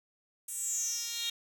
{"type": "tone with high-pass filter sweep", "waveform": "10% pulse", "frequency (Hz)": 466.2, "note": "A#4", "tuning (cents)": 0, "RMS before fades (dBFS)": -35, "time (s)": [0.48, 1.3], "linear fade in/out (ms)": 5, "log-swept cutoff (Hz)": [9400, 3700], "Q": 7.4, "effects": []}